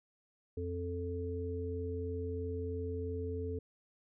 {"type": "harmonic tone", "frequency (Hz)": 87.7, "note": "F2", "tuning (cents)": 8, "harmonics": [1, 3, 5], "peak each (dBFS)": [-38, -44, -39], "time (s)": [0.57, 3.59], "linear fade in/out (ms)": 5, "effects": []}